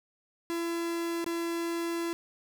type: tone with dropouts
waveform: 45% pulse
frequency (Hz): 337.4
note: E4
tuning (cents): +40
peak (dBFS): -30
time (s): 0.5-2.13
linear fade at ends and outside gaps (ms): 0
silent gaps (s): 1.243-1.263
effects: none